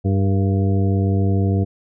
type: harmonic tone with a mistuned harmonic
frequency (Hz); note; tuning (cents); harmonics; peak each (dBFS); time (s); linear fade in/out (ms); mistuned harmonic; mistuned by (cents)
98; G2; 0; 1 / 2 / 3 / 4 / 5 / 7; -16 / -22 / -26 / -28 / -30 / -33; 0.04-1.65; 20; 5; -41
effects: none